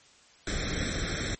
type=noise with comb filter; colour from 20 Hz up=pink; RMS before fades=-31 dBFS; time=0.47-1.35 s; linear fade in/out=2 ms; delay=0.53 ms; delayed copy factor=+0.8; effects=white hiss -58 dBFS RMS until 1.39 s + MP3 32 kbps